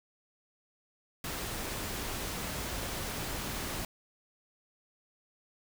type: noise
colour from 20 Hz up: pink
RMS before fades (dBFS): -37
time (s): 1.24-3.85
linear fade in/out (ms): 2
effects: none